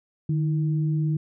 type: tone pair together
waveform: sine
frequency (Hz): 152.9 / 324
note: D#3 / E4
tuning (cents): -30 / -30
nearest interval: octave + minor second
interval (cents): 1300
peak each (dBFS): -21 / -33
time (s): 0.29-1.17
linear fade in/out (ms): 5
effects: none